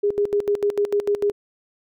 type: tone with tremolo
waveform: sine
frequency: 409 Hz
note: G#4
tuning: 26 cents flat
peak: -16 dBFS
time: 0.03-1.32 s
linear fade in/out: 10 ms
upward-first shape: square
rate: 6.7 Hz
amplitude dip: 80%
effects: none